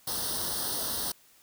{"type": "noise with comb filter", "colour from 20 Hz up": "white", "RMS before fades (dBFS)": -32, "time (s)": [0.07, 1.12], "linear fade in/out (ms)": 5, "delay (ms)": 0.21, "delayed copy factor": 0.95, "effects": ["white hiss -60 dBFS RMS until 1.42 s"]}